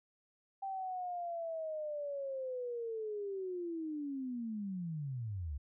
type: linear sweep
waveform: sine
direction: down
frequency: 784 to 65.41 Hz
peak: -37 dBFS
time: 0.62-5.58 s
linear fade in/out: 10 ms
effects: none